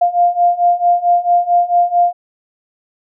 sine beating tone pair, 698.5 / 703 Hz, F5 / F5, 0 / +11 cents, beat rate 4.5 Hz, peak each -14 / -12 dBFS, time 0.01-2.13 s, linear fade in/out 10 ms, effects none

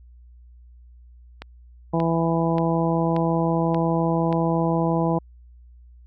click train, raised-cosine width 0.3 ms, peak -18 dBFS, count 6, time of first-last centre 1.42-4.327 s, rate 1.72 Hz
harmonic tone, 165.6 Hz, E3, 8 cents sharp, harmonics 1 / 2 / 3 / 4 / 5 / 6, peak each -22 / -25 / -27 / -28 / -29 / -30 dBFS, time 1.93-5.19 s, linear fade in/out 10 ms
effects added 60 Hz sine -45 dBFS peak until 6.06 s

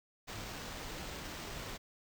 pink noise with sample-and-hold, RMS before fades -44 dBFS, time 0.27-1.78 s, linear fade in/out 20 ms, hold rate 11025 Hz, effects none

